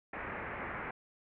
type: low-pass noise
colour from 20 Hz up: white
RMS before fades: -41 dBFS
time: 0.13-0.91 s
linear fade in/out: 5 ms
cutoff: 2200 Hz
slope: 48 dB/octave
effects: none